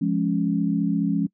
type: chord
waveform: sine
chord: Db major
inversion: first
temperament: just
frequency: 173.24 / 207.9 / 277.2 Hz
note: F3 / Ab3 / Db4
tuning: -14 / +2 / 0 cents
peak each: -24 dBFS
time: 0.01-1.27 s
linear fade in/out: 10 ms
effects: noise-tail reverb RT60 0.1 s tail -24 dB re dry